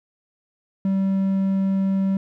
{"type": "tone", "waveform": "triangle", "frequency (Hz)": 193.2, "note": "G3", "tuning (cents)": -25, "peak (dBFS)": -16, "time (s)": [0.85, 2.17], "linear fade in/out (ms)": 2, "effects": []}